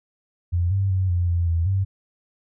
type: tone with pitch steps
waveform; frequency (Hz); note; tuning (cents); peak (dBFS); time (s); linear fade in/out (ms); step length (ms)
sine; 87.2 / 97.6 / 93.9 / 88 / 86.1 / 83.5 / 96.5; F2 / G2 / F#2 / F2 / F2 / E2 / G2; -2 / -7 / +26 / +14 / -24 / +23 / -27; -18; 0.52-1.85; 20; 190
effects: none